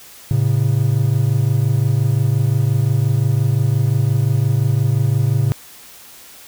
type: tone pair together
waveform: triangle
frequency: 110.3 / 136.04 Hz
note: A2 / C#3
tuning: +5 / -32 cents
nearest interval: major third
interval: 363 cents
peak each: -14 dBFS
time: 0.31-5.52 s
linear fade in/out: 0 ms
effects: white hiss -41 dBFS RMS until 6.47 s